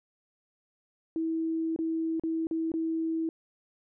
sine tone with dropouts, 324.6 Hz, E4, 27 cents flat, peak -27 dBFS, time 1.16-3.29 s, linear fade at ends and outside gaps 1 ms, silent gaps 1.762-1.789 / 2.197-2.236 / 2.47-2.511 / 2.718-2.739 s, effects none

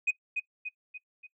sine tone with echo, 2500 Hz, D#7, 8 cents sharp, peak -21 dBFS, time 0.07-0.11 s, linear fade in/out 10 ms, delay 290 ms, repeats 4, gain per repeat -6 dB, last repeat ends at 1.27 s, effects noise-tail reverb RT60 0.1 s tail -20 dB re dry + tanh soft clip ceiling -21 dBFS

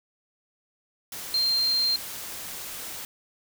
sine tone in noise, 4178 Hz, C8, 3 cents flat, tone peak -21 dBFS, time 1.34-1.96 s, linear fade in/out 2 ms, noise white, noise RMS -37 dBFS, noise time 1.12-3.05 s, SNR +13 dB, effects none

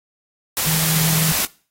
sine tone in noise, 160 Hz, D#3, 49 cents sharp, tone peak -19 dBFS, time 0.67-1.32 s, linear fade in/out 0 ms, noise white, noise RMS -20 dBFS, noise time 0.57-1.45 s, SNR -2 dB, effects noise-tail reverb RT60 0.4 s tail -21 dB re dry + AAC 48 kbps

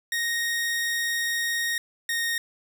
sawtooth tone pair in turn, 1864.7 / 1856.4 Hz, A#6 / A#6, 0 / -8 cents, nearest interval unison, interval 8 cents, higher first, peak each -21 dBFS, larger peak neither, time 0.12-1.78 / 2.09-2.38 s, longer first, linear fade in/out 2 ms, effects none

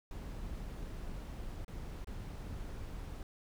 brown noise with dropouts, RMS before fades -43 dBFS, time 0.11-3.23 s, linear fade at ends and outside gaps 1 ms, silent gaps 1.647-1.68 / 2.045-2.071 s, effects none

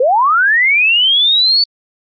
sine linear sweep, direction up, 470.2 to 4517 Hz, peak -8 dBFS, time 0-1.64 s, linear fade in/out 5 ms, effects Opus 32 kbps

